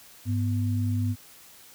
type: tone pair together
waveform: sine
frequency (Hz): 101.55 / 246.9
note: G#2 / B3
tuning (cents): -38 / 0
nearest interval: octave + minor third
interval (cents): 1538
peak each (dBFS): -24 / -30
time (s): 0.25-1.16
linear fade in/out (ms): 50
effects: white hiss -51 dBFS RMS until 1.74 s